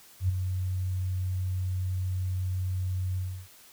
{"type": "tone with ADSR envelope", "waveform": "sine", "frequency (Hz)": 92.5, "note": "F#2", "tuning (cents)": 0, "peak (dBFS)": -20, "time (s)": [0.2, 3.48], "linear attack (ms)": 90, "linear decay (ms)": 14, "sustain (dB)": -7, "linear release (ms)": 310, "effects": ["white hiss -54 dBFS RMS until 3.72 s"]}